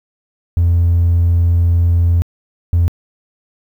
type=tone pair in turn; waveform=triangle; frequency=85.7 / 85.7 Hz; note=F2 / F2; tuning=-32 / -32 cents; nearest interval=unison; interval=0 cents; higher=neither; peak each=-6 dBFS; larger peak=neither; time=0.57-2.22 / 2.73-2.88 s; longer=first; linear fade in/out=0 ms; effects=tanh soft clip ceiling -5 dBFS + 8-bit